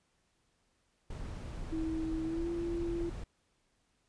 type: noise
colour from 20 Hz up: brown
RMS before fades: -41 dBFS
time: 1.1-3.24 s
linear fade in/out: 5 ms
type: tone with pitch glide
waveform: sine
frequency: 321.1 to 340.2 Hz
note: E4 to F4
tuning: -45 to -45 cents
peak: -33 dBFS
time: 1.72-3.1 s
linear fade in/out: 10 ms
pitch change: +100 cents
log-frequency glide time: 2.24-2.48 s
effects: pink hiss -75 dBFS RMS until 4.08 s + resampled to 22050 Hz